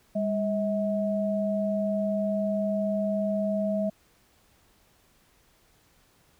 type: tone pair together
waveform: sine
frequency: 202 / 640.6 Hz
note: G#3 / E5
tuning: -48 / -50 cents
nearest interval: octave + minor sixth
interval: 1998 cents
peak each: -27 dBFS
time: 0.15-3.9 s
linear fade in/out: 10 ms
effects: pink hiss -63 dBFS RMS until 6.39 s